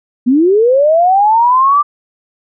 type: linear sweep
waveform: sine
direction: up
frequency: 233.1 to 1189 Hz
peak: -6 dBFS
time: 0.26-1.83 s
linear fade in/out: 20 ms
effects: none